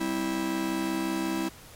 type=chord; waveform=45% pulse; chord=C major; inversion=second; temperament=just; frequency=196.22 / 261.6 / 327 Hz; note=G3 / C4 / E4; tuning=+2 / 0 / -14 cents; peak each=-34 / -34 / -29 dBFS; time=0-1.49 s; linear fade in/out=10 ms; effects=pink hiss -49 dBFS RMS until 1.75 s + MP3 64 kbps